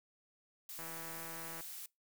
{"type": "noise", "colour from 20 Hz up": "blue", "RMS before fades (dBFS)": -47, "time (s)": [0.69, 1.86], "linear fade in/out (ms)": 2}
{"type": "click train", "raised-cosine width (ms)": 0.5, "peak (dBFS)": -34, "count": 135, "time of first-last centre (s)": [0.79, 1.607], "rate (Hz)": 164}
{"effects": ["noise-tail reverb RT60 0.2 s tail -23 dB re dry"]}